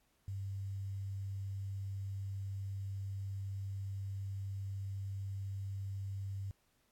sine tone with quantisation, 98 Hz, G2, in tune, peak -38 dBFS, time 0.28-6.51 s, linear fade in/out 0 ms, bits 11, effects pink hiss -75 dBFS RMS until 6.91 s + AAC 64 kbps

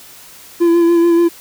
triangle tone with vibrato, 339.8 Hz, F4, 47 cents flat, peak -6 dBFS, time 0.6-1.29 s, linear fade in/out 20 ms, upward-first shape sine, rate 6.9 Hz, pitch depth 24 cents each way, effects white hiss -39 dBFS RMS until 1.4 s

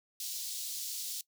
pink high-pass noise, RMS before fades -39 dBFS, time 0.2-1.21 s, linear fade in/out 2 ms, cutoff 4000 Hz, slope 24 dB/octave, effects noise-tail reverb RT60 0.1 s tail -20 dB re dry

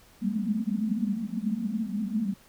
pink band-pass noise, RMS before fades -29 dBFS, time 0.21-2.34 s, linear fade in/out 5 ms, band 200 to 230 Hz, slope 96 dB/octave, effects pink hiss -57 dBFS RMS until 2.48 s

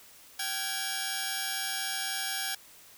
10% pulse tone cluster, 776 / 1403 / 1663 / 5520 Hz, G5 / F6 / G#6 / F8, -18 / +8 / +2 / -21 cents, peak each -28 / -35 / -26 / -32 dBFS, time 0.39-2.55 s, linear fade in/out 5 ms, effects white hiss -54 dBFS RMS until 2.97 s

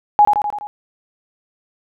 sine tone with echo, 832 Hz, G#5, 3 cents sharp, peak -6 dBFS, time 0.19-0.25 s, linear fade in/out 0 ms, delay 84 ms, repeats 5, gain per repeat -4 dB, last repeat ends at 0.67 s, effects none

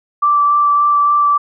sine tone with vibrato, 1167 Hz, D6, 11 cents flat, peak -9 dBFS, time 0.22-1.38 s, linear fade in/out 10 ms, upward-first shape sine, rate 3.5 Hz, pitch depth 9 cents each way, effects none

